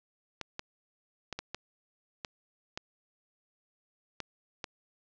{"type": "clicks", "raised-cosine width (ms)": 0.2, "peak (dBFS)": -19, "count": 9, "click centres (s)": [0.413, 0.594, 1.327, 1.39, 1.546, 2.248, 2.775, 4.203, 4.642], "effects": ["resampled to 16000 Hz", "9-bit"]}